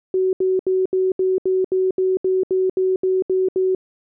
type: tone bursts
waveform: sine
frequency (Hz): 374.6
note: F#4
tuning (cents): +21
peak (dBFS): -15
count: 14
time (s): 0.14-3.749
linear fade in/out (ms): 2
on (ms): 190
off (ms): 73
effects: none